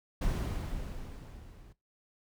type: noise with level ramp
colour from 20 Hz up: brown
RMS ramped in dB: -29 to -54 dBFS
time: 0.21-1.73 s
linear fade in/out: 10 ms
effects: noise-tail reverb RT60 0.2 s tail -19 dB re dry